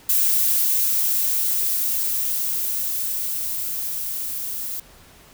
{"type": "noise with level ramp", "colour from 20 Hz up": "violet", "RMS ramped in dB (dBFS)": [-18, -29], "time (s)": [0.09, 4.8], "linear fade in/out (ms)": 5, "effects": ["pink hiss -49 dBFS RMS until 5.33 s"]}